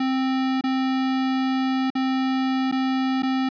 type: tone with dropouts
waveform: square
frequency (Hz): 262.4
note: C4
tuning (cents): +5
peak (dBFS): -21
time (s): 0-3.49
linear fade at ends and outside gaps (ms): 5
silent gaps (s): 0.611-0.638 / 1.903-1.952 / 2.715-2.723 / 3.223-3.231
effects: resampled to 11025 Hz